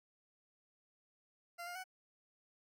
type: tone with pitch steps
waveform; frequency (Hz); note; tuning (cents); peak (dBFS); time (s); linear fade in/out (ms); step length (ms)
20% pulse; 691 / 706 / 746; F5 / F5 / F#5; -19 / +19 / +14; -39; 1.58-1.841; 20; 87
effects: none